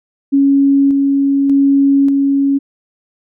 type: tone with tremolo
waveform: sine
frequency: 277.2 Hz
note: C#4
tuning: in tune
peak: -7 dBFS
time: 0.32-2.59 s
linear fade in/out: 20 ms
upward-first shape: square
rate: 0.85 Hz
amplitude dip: 25%
effects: none